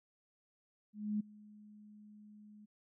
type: tone with ADSR envelope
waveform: sine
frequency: 210 Hz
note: G#3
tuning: 19 cents sharp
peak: -31 dBFS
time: 0.93-2.66 s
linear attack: 270 ms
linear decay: 11 ms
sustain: -23 dB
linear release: 15 ms
effects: none